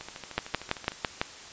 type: two click trains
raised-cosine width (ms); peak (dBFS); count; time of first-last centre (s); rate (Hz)
0.3; -9 / -23; 6 / 13; 0.38-1.215 / 0.01-0.919; 5.99 / 13.2
effects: white hiss -45 dBFS RMS until 1.52 s + resampled to 16000 Hz